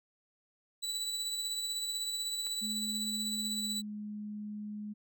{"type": "tone with tremolo", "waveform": "30% pulse", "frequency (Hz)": 3951, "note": "B7", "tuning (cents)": 0, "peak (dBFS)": -30, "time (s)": [0.82, 3.82], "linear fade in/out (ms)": 20, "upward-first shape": "sine", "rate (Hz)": 16, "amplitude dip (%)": 35}
{"type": "clicks", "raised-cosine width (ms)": 0.3, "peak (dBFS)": [-41, -35], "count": 2, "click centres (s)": [2.466, 2.469]}
{"type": "tone with pitch glide", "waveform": "sine", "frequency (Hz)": [215, 209.6], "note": ["A3", "G#3"], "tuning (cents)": [-40, 16], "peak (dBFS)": -38, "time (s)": [2.61, 4.94], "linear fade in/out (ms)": 20, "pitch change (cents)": -44, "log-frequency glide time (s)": [3.5, 3.9]}
{"effects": []}